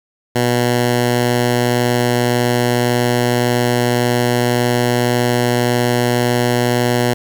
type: tone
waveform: 10% pulse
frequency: 121.8 Hz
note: B2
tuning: 24 cents flat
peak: -5 dBFS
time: 0.35-7.14 s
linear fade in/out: 10 ms
effects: 7-bit